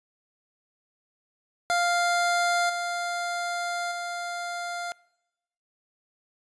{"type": "tone with level steps", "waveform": "25% pulse", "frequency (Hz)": 698.5, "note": "F5", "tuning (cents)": 0, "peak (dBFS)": [-18, -24, -27], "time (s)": [1.7, 4.92], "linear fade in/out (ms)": 0, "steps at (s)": [2.69, 3.91], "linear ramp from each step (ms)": 10, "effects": ["noise-tail reverb RT60 0.9 s tail -24 dB re dry", "resampled to 22050 Hz"]}